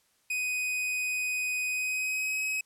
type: tone with pitch glide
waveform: 45% pulse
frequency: 2499 to 2546 Hz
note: D#7 to D#7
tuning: +7 to +39 cents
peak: -28 dBFS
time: 0.3-2.61 s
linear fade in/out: 5 ms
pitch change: +32 cents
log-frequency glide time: 1.68-2.42 s
effects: white hiss -69 dBFS RMS until 2.65 s + low-pass 12000 Hz 12 dB/octave